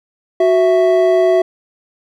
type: tone pair together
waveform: triangle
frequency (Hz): 370 / 659.3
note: F#4 / E5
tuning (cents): 0 / 0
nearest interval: minor seventh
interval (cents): 1000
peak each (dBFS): -10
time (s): 0.4-1.42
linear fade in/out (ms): 5
effects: none